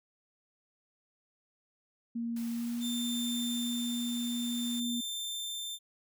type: tone with pitch glide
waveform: sine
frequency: 233.1 to 239.2 Hz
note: A#3 to A#3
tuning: 0 to +45 cents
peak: -32 dBFS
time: 2.15-5.01 s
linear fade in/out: 10 ms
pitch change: +45 cents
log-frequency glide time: 2.48-2.88 s
type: band-stop noise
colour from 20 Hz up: white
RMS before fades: -50 dBFS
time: 2.36-4.8 s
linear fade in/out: 5 ms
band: 110 to 580 Hz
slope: 24 dB/octave
type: tone with tremolo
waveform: sawtooth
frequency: 3574 Hz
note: A7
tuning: 26 cents sharp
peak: -32 dBFS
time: 2.8-5.79 s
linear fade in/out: 50 ms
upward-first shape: sine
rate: 0.53 Hz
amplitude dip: 30%
effects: none